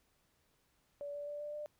sine tone with pitch steps, 575 / 580.3 / 585.7 / 591.2 / 596.7 Hz, D5 / D5 / D5 / D5 / D5, -37 / -21 / -5 / +11 / +27 cents, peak -40 dBFS, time 1.01-1.66 s, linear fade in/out 0 ms, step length 130 ms, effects pink hiss -75 dBFS RMS until 1.79 s

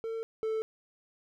triangle tone pair in turn, 451.2 / 440.6 Hz, A4 / A4, +44 / +2 cents, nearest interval unison, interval 42 cents, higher first, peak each -31 / -27 dBFS, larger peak second, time 0.04-0.23 / 0.43-0.62 s, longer neither, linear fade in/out 0 ms, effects none

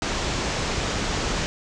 pink low-pass noise, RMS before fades -26 dBFS, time 0.02-1.46 s, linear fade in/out 0 ms, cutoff 7400 Hz, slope 48 dB/octave, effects none

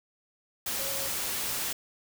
sine tone in noise, 548 Hz, C#5, 20 cents flat, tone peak -39 dBFS, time 0.79-1.08 s, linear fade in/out 5 ms, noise white, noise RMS -32 dBFS, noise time 0.66-1.73 s, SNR -10 dB, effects none

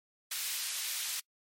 pink high-pass noise, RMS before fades -36 dBFS, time 0.31-1.2 s, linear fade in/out 5 ms, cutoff 2800 Hz, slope 12 dB/octave, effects noise-tail reverb RT60 0.1 s tail -25 dB re dry + MP3 64 kbps

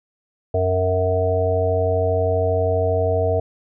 harmonic tone, 92.5 Hz, F#2, in tune, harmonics 1 / 3 / 5 / 7 / 8, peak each -21 / -33 / -21 / -21 / -29 dBFS, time 0.54-3.4 s, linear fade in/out 5 ms, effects none

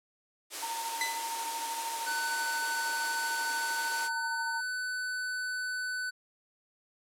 white high-pass noise, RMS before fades -37 dBFS, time 0.5-4.1 s, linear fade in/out 50 ms, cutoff 270 Hz, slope 96 dB/octave
sine tone with tremolo, 915 Hz, A#5, 32 cents flat, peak -33 dBFS, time 0.62-4.61 s, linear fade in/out 10 ms, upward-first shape sine, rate 13 Hz, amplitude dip 40%
sawtooth tone with exponential decay, 2007 Hz, B6, 27 cents sharp, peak -24 dBFS, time 1.01-1.36 s, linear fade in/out 1 ms, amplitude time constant 75 ms
square tone, 1500 Hz, F#6, 23 cents sharp, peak -33 dBFS, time 2.06-6.11 s, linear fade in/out 20 ms
effects low-pass 11000 Hz 12 dB/octave

